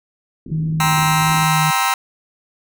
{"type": "low-pass noise", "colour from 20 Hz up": "white", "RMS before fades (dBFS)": -34, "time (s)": [0.46, 1.45], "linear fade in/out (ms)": 2, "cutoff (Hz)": 350, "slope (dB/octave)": 48}
{"type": "tone with vibrato", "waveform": "sine", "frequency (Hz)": 157, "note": "D#3", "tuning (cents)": 16, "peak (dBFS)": -17, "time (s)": [0.51, 1.71], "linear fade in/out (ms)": 10, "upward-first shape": "sine", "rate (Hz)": 1.5, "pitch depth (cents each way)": 20}
{"type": "chord", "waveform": "sawtooth", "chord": "C dominant seventh", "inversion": "second", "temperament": "just", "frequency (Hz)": [784.9, 941.9, 1046.5, 1308.1], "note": ["G5", "Bb5", "C6", "E6"], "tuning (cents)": [2, 18, 0, -14], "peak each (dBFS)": -17, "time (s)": [0.8, 1.94], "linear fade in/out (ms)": 2}
{"effects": []}